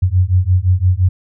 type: beating tone pair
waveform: sine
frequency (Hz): 88.9 / 94.7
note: F2 / F#2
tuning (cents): +31 / +41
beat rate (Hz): 5.8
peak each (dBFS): -13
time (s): 0.02-1.09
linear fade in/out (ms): 10
effects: none